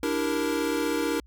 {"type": "chord", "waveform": "square", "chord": "E half-diminished seventh", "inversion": "third", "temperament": "equal", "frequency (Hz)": [293.7, 329.6, 392, 466.2], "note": ["D4", "E4", "G4", "Bb4"], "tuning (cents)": [0, 0, 0, 0], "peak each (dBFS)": [-30, -31, -35, -30], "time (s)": [0.03, 1.2], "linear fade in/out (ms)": 2, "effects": ["added 60 Hz sine -50 dBFS peak until 1.26 s"]}